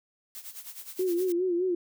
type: noise with tremolo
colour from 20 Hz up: blue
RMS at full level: -40 dBFS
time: 0.35-1.32 s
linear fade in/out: 0 ms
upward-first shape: sine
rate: 9.6 Hz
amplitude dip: 75%
type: tone with vibrato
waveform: sine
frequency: 357.9 Hz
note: F4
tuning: 42 cents sharp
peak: -24 dBFS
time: 0.99-1.75 s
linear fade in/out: 5 ms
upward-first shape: sine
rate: 4.9 Hz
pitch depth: 82 cents each way
effects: none